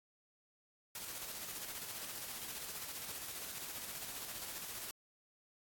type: noise with tremolo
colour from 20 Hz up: white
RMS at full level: -44 dBFS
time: 0.95-4.91 s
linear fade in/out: 2 ms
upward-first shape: square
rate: 15 Hz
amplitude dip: 30%
effects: AAC 64 kbps